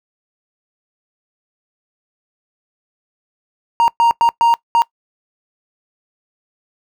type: tone bursts at uneven times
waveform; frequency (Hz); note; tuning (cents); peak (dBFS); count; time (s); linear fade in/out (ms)
triangle; 932.3; A#5; 0; -7; 5; 3.8-3.88 / 4-4.11 / 4.21-4.29 / 4.41-4.54 / 4.75-4.82; 0
effects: noise-tail reverb RT60 0.1 s tail -22 dB re dry